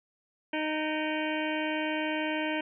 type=harmonic tone with a mistuned harmonic; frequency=308.9 Hz; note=D#4; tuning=12 cents flat; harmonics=1 / 2 / 3 / 5 / 6 / 7 / 8 / 9 / 10; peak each=-32 / -35 / -37 / -39 / -40 / -40 / -41 / -42 / -42 dBFS; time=0.53-2.61 s; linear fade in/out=5 ms; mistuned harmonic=7; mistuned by=+81 cents; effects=none